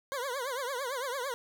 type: tone with vibrato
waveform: 20% pulse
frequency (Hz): 520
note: C5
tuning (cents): -11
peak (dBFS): -28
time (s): 0.12-1.34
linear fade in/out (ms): 0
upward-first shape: triangle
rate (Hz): 8.9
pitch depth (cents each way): 190
effects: none